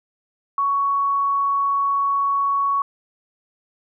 sine tone, 1116 Hz, C#6, 11 cents sharp, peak -17 dBFS, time 0.58-2.82 s, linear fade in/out 2 ms, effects none

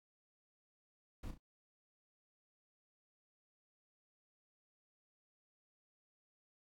brown noise with echo, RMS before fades -44 dBFS, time 1.23-1.31 s, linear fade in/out 5 ms, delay 34 ms, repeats 2, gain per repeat -8 dB, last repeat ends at 1.378 s, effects AAC 64 kbps

